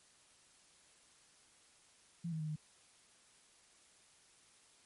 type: tone with pitch steps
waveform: sine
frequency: 169.5 / 159 / 154.8 / 153.3 Hz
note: E3 / D#3 / D#3 / D#3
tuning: +49 / +38 / -9 / -25 cents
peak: -37 dBFS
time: 2.24-2.56 s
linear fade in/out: 10 ms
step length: 80 ms
effects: white hiss -66 dBFS RMS until 4.85 s + MP3 48 kbps